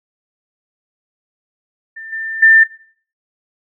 sine tone with level steps, 1790 Hz, A6, 29 cents sharp, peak -28 / -20 / -4 dBFS, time 1.96-2.64 s, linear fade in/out 10 ms, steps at 2.12 / 2.42 s, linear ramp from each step 10 ms, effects noise-tail reverb RT60 0.5 s tail -20 dB re dry

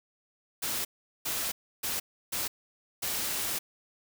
white noise bursts at uneven times, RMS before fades -32 dBFS, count 5, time 0.62-0.85 / 1.25-1.52 / 1.83-2 / 2.32-2.48 / 3.02-3.59 s, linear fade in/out 10 ms, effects none

